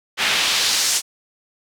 pink noise with band-pass filter sweep, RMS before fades -19 dBFS, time 0.17-1.02 s, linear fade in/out 50 ms, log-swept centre 2400 to 7000 Hz, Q 1.2, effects none

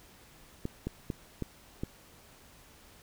clicks, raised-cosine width 3 ms, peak -20 dBFS, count 5, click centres 0.654 / 0.87 / 1.102 / 1.423 / 1.835 s, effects pink hiss -57 dBFS RMS until 3.02 s

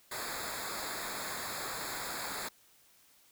pink noise with comb filter, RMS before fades -39 dBFS, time 0.11-2.49 s, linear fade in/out 10 ms, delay 0.34 ms, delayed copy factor -0.9, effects white hiss -64 dBFS RMS until 3.31 s

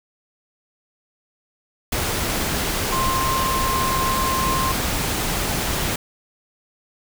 sine tone in noise, 1054 Hz, C6, 12 cents sharp, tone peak -21 dBFS, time 2.92-4.72 s, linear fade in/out 5 ms, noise pink, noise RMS -23 dBFS, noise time 1.92-5.96 s, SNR -1 dB, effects none

